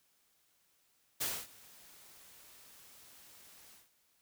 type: noise with ADSR envelope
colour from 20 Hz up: white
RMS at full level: -34 dBFS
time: 1.2-3.9 s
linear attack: 16 ms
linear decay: 250 ms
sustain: -24 dB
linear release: 170 ms
effects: white hiss -73 dBFS RMS until 4.21 s